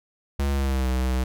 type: tone with pitch glide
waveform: square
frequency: 69.8 to 64.01 Hz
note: C#2 to C2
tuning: +13 to -37 cents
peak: -22 dBFS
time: 0.39-1.24 s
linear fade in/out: 5 ms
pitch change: -150 cents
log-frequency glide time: 0.51-0.89 s
effects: none